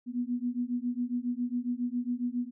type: beating tone pair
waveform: sine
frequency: 240.7 / 248 Hz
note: B3 / B3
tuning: -44 / +7 cents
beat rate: 7.3 Hz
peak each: -32 / -32 dBFS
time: 0.06-2.51 s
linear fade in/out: 50 ms
effects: none